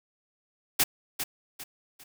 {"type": "noise with echo", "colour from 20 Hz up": "white", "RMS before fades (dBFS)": -22, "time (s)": [0.79, 0.84], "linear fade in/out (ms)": 10, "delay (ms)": 400, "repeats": 3, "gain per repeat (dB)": -9, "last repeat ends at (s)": 2.04, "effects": []}